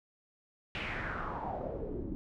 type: noise with low-pass filter sweep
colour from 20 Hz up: pink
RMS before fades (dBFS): -38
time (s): 0.75-2.15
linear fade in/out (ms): 0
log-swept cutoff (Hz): 2800 to 270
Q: 3.8
effects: none